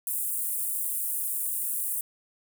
pink high-pass noise, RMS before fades -30 dBFS, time 0.07-2.01 s, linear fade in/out 2 ms, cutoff 8800 Hz, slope 48 dB/octave, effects none

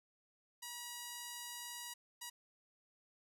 5% pulse tone bursts at uneven times, 962 Hz, B5, 46 cents flat, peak -33 dBFS, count 2, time 0.62-1.94 / 2.21-2.3 s, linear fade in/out 10 ms, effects none

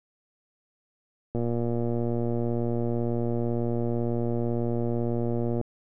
click train, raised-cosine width 2 ms, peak -16 dBFS, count 504, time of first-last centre 1.35-5.613 s, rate 118 Hz, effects none

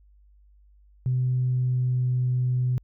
sine tone with pitch glide, 127 to 125.76 Hz, B2 to B2, +49 to +32 cents, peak -20 dBFS, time 1.06-2.78 s, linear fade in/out 0 ms, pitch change -17 cents, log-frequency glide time 1.2-2.13 s, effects tanh soft clip ceiling -16 dBFS + added 50 Hz sine -53 dBFS peak until 2.83 s

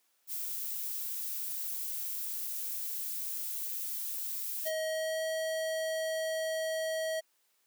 violet noise, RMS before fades -37 dBFS, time 0.27-4.72 s, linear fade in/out 50 ms
square tone with pitch glide, 633 to 639.2 Hz, D#5 to D#5, +30 to +47 cents, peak -32 dBFS, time 4.65-7.21 s, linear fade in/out 20 ms, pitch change +17 cents, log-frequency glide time 4.87-5.23 s
effects white hiss -73 dBFS RMS until 7.66 s + high-pass 300 Hz 12 dB/octave

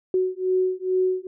sine beating tone pair, 370 / 372.3 Hz, F#4 / F#4, 0 / +11 cents, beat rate 2.3 Hz, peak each -23 dBFS, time 0.14-1.27 s, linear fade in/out 2 ms, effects none

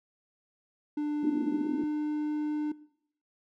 triangle tone with pitch glide, 297 to 300.8 Hz, D4 to D4, +20 to +42 cents, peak -26 dBFS, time 0.97-2.72 s, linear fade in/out 5 ms, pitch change +22 cents, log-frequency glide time 1.54-1.72 s
white band-pass noise, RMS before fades -33 dBFS, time 1.23-1.84 s, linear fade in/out 2 ms, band 230 to 330 Hz, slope 48 dB/octave
effects noise-tail reverb RT60 0.7 s tail -20 dB re dry

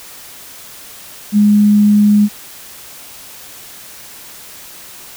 sine tone, 207.7 Hz, G#3, in tune, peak -6 dBFS, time 1.32-2.29 s, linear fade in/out 50 ms, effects white hiss -35 dBFS RMS until 5.16 s

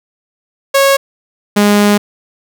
sawtooth tone pair in turn, 550 / 206 Hz, C#5 / G#3, -14 / -14 cents, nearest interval octave + perfect fourth, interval 1700 cents, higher first, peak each -3 dBFS, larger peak neither, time 0.74-0.97 / 1.56-1.98 s, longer second, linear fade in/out 10 ms, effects none

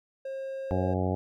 triangle tone, 536 Hz, C5, 42 cents sharp, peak -31 dBFS, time 0.25-0.94 s, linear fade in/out 5 ms
harmonic tone, 92.5 Hz, F#2, in tune, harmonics 1 / 2 / 3 / 4 / 5 / 6 / 7 / 8 / 9, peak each -29 / -32 / -34 / -35 / -36 / -37 / -37 / -38 / -39 dBFS, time 0.71-1.15 s, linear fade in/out 0 ms
effects none

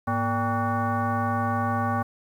sine tone with frequency modulation, 448.4 Hz, A4, 33 cents sharp, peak -22 dBFS, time 0.07-2.03 s, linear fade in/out 10 ms, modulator 343 Hz, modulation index 2.6, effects 9-bit

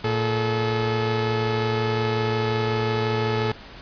sawtooth tone pair together, 114.1 / 430.8 Hz, A#2 / A4, -37 / -37 cents, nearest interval octave + major seventh, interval 2300 cents, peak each -20 dBFS, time 0.04-3.52 s, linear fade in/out 5 ms, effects pink hiss -42 dBFS RMS until 3.81 s + resampled to 11025 Hz

